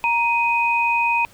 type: tone pair together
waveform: sine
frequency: 936.4 / 2500 Hz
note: A#5 / D#7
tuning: +8 / +8 cents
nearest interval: octave + perfect fourth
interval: 1700 cents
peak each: -19 dBFS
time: 0.04-1.25 s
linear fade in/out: 0 ms
effects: pink hiss -50 dBFS RMS until 1.33 s